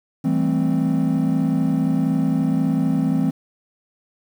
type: chord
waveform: triangle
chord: A minor seventh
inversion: second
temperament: equal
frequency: 164.81 / 196 / 220 / 261.6 Hz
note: E3 / G3 / A3 / C4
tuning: 0 / 0 / 0 / 0 cents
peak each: -19 / -23 / -22 / -18 dBFS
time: 0.24-3.31 s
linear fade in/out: 10 ms
effects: tanh soft clip ceiling -7 dBFS + 8-bit